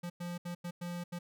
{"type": "tone bursts at uneven times", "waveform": "square", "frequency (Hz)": 174.61, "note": "F3", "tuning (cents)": 0, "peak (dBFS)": -38, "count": 6, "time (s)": [[0.03, 0.1], [0.2, 0.38], [0.45, 0.55], [0.64, 0.71], [0.81, 1.04], [1.12, 1.19]], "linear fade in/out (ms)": 10, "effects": []}